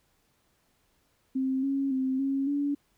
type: tone with pitch steps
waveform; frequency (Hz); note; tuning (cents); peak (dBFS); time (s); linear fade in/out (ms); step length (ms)
sine; 263.6 / 274.2 / 262.1 / 272.7 / 285.7; C4 / C#4 / C4 / C#4 / D4; +13 / -19 / +3 / -28 / -48; -25; 1.35-2.75; 10; 280
effects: pink hiss -70 dBFS RMS until 2.97 s